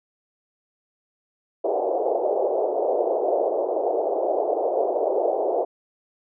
white band-pass noise, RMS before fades -23 dBFS, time 1.64-5.65 s, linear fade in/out 10 ms, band 370 to 720 Hz, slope 48 dB/octave, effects none

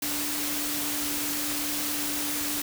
sine tone in noise, 293.7 Hz, D4, in tune, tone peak -35 dBFS, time 0.02-2.62 s, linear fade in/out 5 ms, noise white, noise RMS -30 dBFS, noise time 0.02-2.62 s, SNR -8 dB, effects none

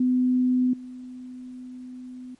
sine tone with level steps, 252.3 Hz, B3, 37 cents sharp, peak -18 / -36 dBFS, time 0-2.35 s, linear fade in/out 5 ms, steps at 0.73 s, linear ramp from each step 5 ms, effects pink hiss -63 dBFS RMS until 2.39 s + MP3 48 kbps

